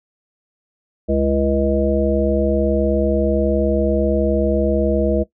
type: harmonic tone with a mistuned harmonic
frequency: 69.3 Hz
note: C#2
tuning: in tune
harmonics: 1 / 3 / 5 / 7 / 9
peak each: -21 / -21 / -21 / -21 / -21 dBFS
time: 1.08-5.24 s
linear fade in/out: 20 ms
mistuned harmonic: 5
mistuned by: -47 cents
effects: noise-tail reverb RT60 0.1 s tail -17 dB re dry